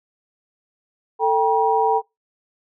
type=tone cluster; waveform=sine; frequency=443.9 / 788 / 956 Hz; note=A4 / G5 / A#5; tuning=+15 / +9 / +43 cents; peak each=-19 dBFS; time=1.19-2.02 s; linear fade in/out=50 ms; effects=noise-tail reverb RT60 0.2 s tail -22 dB re dry